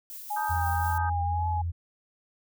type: noise with tremolo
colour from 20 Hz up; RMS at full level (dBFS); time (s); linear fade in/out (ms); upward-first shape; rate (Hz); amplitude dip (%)
violet; -40; 0.1-0.98; 0; triangle; 5.5; 30
type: tone with vibrato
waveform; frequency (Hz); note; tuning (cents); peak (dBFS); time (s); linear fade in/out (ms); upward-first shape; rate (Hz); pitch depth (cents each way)
sine; 830; G#5; -1; -28; 0.3-1.62; 10; triangle; 1.9; 55
type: chord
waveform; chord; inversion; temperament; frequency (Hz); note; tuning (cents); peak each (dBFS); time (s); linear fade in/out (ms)
sine; Eb major; second; equal; 932.3 / 1244.5 / 1568; Bb5 / Eb6 / G6; 0 / 0 / 0; -35; 0.36-1.1; 10
type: tone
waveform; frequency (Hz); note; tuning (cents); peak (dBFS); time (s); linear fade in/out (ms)
sine; 85.1; F2; -44; -27; 0.49-1.72; 20
effects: none